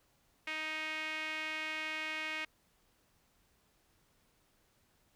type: tone with band-pass filter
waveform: sawtooth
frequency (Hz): 312.6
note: D#4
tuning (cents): +8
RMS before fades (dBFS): -39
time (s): 0.47-2.45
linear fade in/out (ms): 5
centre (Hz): 2300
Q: 3.4
effects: pink hiss -72 dBFS RMS until 5.15 s